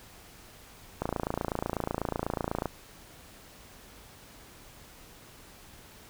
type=click train; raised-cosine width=1 ms; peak=-15 dBFS; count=47; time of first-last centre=1.02-2.657 s; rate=28.1 Hz; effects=pink hiss -52 dBFS RMS until 6.09 s